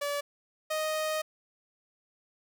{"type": "tone pair in turn", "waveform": "sawtooth", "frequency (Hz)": [575, 622.6], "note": ["D5", "D#5"], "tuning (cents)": [-37, 1], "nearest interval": "minor second", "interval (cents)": 138, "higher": "second", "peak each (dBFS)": [-26, -25], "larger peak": "second", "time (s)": [[0.01, 0.21], [0.7, 1.22]], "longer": "second", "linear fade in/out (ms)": 10, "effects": []}